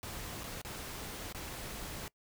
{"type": "noise with dropouts", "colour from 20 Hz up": "pink", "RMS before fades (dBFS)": -43, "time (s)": [0.03, 2.08], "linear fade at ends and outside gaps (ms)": 0, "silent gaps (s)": [[0.436, 0.441], [0.615, 0.649], [1.325, 1.347]], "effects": ["noise-tail reverb RT60 0.1 s tail -23 dB re dry"]}